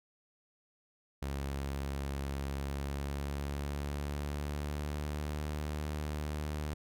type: tone with pitch glide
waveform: sawtooth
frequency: 69.3 to 75.14 Hz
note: C#2 to D2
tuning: 0 to +40 cents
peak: -31 dBFS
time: 1.22-6.74 s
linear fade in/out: 5 ms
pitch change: +140 cents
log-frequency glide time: 2.59-5.5 s
effects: none